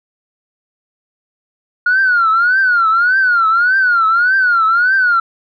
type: tone with vibrato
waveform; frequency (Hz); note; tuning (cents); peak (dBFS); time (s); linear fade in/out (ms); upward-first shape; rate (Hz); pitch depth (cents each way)
sine; 1429; F6; +39; -8; 1.86-5.2; 5; triangle; 1.7; 180
effects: tanh soft clip ceiling -5 dBFS